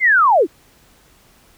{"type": "linear sweep", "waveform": "sine", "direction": "down", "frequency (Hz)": [2163, 261.6], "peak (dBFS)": -9, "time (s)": [0, 0.47], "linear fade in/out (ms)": 50, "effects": ["pink hiss -52 dBFS RMS until 1.57 s"]}